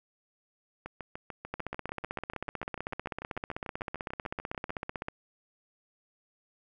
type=two click trains; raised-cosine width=0.5 ms; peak=-19 / -24 dBFS; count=57 / 27; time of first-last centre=1.54-5.084 / 0.86-4.695 s; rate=15.8 / 6.78 Hz; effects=none